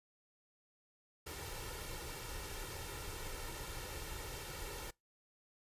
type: noise with comb filter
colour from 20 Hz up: pink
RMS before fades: -45 dBFS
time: 1.26-4.91 s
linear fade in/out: 10 ms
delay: 2.2 ms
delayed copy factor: +0.65
effects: noise-tail reverb RT60 0.2 s tail -25 dB re dry + resampled to 32000 Hz